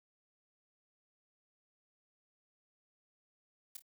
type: noise with echo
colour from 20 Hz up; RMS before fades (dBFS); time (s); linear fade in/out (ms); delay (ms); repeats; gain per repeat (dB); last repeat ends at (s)
blue; -44; 3.75-3.77; 5; 26; 2; -9; 3.822
effects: none